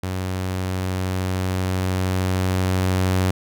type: tone with level ramp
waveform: sawtooth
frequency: 93 Hz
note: F#2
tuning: 9 cents sharp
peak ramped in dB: -20 to -13 dBFS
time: 0.03-3.31 s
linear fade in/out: 5 ms
effects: none